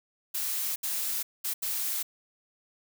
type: noise bursts at uneven times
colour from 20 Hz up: blue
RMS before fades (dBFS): -31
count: 4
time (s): 0.34-0.76 / 0.83-1.23 / 1.44-1.54 / 1.62-2.03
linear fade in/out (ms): 10
effects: none